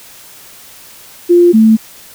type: tone pair in turn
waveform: sine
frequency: 349.2 / 220.7 Hz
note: F4 / A3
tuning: 0 / +5 cents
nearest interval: minor sixth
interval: 795 cents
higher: first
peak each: -3 dBFS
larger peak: neither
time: 1.29-1.53 / 1.53-1.77 s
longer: neither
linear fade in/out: 20 ms
effects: white hiss -37 dBFS RMS until 2.14 s